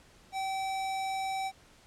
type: tone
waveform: square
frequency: 770 Hz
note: G5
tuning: 31 cents flat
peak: -32 dBFS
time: 0.32-1.52 s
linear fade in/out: 50 ms
effects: pink hiss -59 dBFS RMS until 1.86 s + low-pass 9000 Hz 12 dB/octave